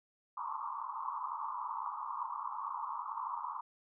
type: band-pass noise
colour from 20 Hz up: pink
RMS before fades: -40 dBFS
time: 0.37-3.61 s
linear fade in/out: 5 ms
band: 890 to 1200 Hz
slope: 96 dB/octave
effects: none